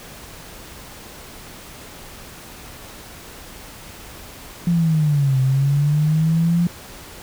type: linear two-way sweep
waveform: sine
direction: down then up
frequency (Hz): 174.5 to 130 to 174.5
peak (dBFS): -14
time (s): 4.67-6.67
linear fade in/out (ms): 2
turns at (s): 5.4
effects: pink hiss -39 dBFS RMS until 7.22 s